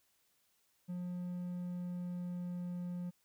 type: tone with pitch glide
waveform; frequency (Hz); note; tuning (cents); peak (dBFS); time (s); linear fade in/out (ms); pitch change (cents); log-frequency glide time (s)
triangle; 178.2 to 177.07; F3 to F3; +35 to +24; -36; 0.88-3.11; 20; -11; 1.13-2.73
effects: white hiss -75 dBFS RMS until 3.24 s